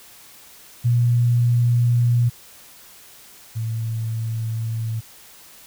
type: tone pair in turn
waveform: sine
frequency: 120 / 112.78 Hz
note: B2 / A2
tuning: -49 / +43 cents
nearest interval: minor second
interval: 108 cents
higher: first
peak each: -14 / -22 dBFS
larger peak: first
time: 0.84-2.3 / 3.55-5.01 s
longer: neither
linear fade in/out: 20 ms
effects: white hiss -46 dBFS RMS until 5.66 s